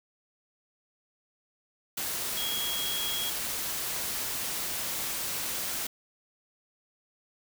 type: tone in noise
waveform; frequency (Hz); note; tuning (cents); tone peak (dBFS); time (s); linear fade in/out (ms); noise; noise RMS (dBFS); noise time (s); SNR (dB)
sine; 3299; G#7; -12; -32; 2.37-3.3; 5; white; -33; 1.97-5.87; -2
effects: none